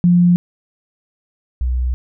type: tone pair in turn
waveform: sine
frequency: 175.8 / 62.32 Hz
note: F3 / B1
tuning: +12 / +16 cents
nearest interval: octave + tritone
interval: 1796 cents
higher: first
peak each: -8 / -15 dBFS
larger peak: first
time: 0.04-0.36 / 1.61-1.94 s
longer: second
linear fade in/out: 0 ms
effects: none